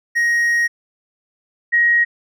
triangle / sine tone pair in turn, 1880 / 1888.2 Hz, A#6 / A#6, +14 / +22 cents, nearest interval unison, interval 8 cents, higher second, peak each -12 / -11 dBFS, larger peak second, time 0.15-0.68 / 1.72-2.05 s, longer first, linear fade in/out 20 ms, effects none

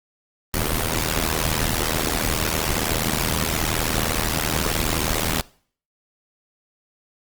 pink noise with amplitude modulation, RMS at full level -19 dBFS, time 0.54-5.41 s, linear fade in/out 0 ms, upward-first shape sine, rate 79.1 Hz, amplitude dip 85%, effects noise-tail reverb RT60 0.5 s tail -22 dB re dry + Opus 24 kbps

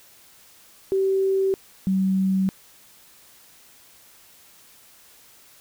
sine tone pair in turn, 385.6 / 190.59 Hz, G4 / G3, -28 / -48 cents, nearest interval octave, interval 1220 cents, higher first, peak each -18 / -18 dBFS, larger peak neither, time 0.92-1.54 / 1.87-2.49 s, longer neither, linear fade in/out 0 ms, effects white hiss -52 dBFS RMS until 5.6 s

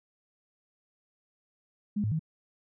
sine tone with pitch steps, 207.1 / 106.7 / 158.3 Hz, G#3 / G#2 / D#3, -5 / +47 / +30 cents, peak -26 dBFS, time 1.96-2.194 s, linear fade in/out 10 ms, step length 78 ms, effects none

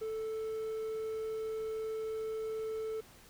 triangle tone, 440 Hz, A4, in tune, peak -33 dBFS, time 0.01-3.01 s, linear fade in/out 10 ms, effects pink hiss -58 dBFS RMS until 3.29 s

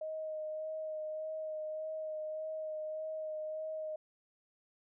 sine tone with vibrato, 624 Hz, D#5, 5 cents sharp, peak -37 dBFS, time 0.01-3.96 s, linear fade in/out 5 ms, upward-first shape sine, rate 1.7 Hz, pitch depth 16 cents each way, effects none

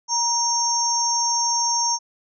sine tone cluster, 943 / 5570 / 6310 Hz, A#5 / F8 / G8, +20 / -5 / +10 cents, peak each -23 dBFS, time 0.08-1.99 s, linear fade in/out 50 ms, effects none

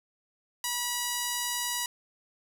5% pulse tone, 970 Hz, B5, 31 cents flat, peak -17 dBFS, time 0.64-1.86 s, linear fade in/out 2 ms, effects 9-bit

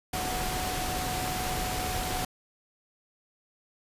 sine tone in noise, 737 Hz, F#5, 7 cents flat, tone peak -34 dBFS, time 0.13-2.25 s, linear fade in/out 5 ms, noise pink, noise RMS -32 dBFS, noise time 0.13-2.25 s, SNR -5 dB, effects resampled to 32000 Hz

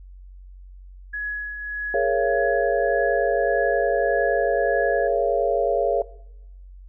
sine tone with tremolo, 1681 Hz, G#6, 20 cents sharp, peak -24 dBFS, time 1.13-5.08 s, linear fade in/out 10 ms, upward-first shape triangle, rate 1.7 Hz, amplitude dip 50%
sine chord, Bb minor seventh, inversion third, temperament equal with one note detuned, 415.3 / 466.2 / 554.4 / 681.7 Hz, Ab4 / Bb4 / Db5 / F5, 0 / 0 / 0 / -42 cents, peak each -25 / -25 / -23 / -24 dBFS, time 1.94-6.02 s, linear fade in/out 2 ms
effects noise-tail reverb RT60 0.9 s tail -20 dB re dry + added 46 Hz sine -40 dBFS peak until 6.88 s

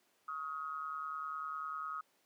sine tone with amplitude modulation, 1263 Hz, D#6, 26 cents sharp, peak -35 dBFS, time 0.28-2.01 s, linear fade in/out 5 ms, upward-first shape sine, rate 150 Hz, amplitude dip 75%, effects pink hiss -73 dBFS RMS until 2.25 s + high-pass 300 Hz 12 dB/octave

